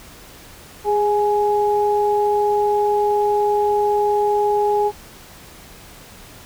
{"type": "tone pair together", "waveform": "sine", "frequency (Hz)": [412.6, 835], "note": ["G#4", "G#5"], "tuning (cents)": [-11, 9], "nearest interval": "octave", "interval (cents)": 1220, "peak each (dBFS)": [-17, -18], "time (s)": [0.84, 4.92], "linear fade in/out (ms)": 50, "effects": ["pink hiss -42 dBFS RMS until 6.45 s"]}